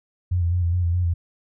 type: tone with vibrato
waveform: sine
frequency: 87.31 Hz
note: F2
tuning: in tune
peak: -18 dBFS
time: 0.31-1.14 s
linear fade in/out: 10 ms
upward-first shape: square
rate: 4.8 Hz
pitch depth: 41 cents each way
effects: none